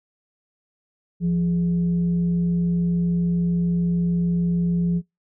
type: tone with frequency modulation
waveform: sine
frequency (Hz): 173.4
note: F3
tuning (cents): -12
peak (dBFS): -18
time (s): 1.2-5.02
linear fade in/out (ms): 50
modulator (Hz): 240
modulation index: 0.23
effects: noise-tail reverb RT60 0.2 s tail -26 dB re dry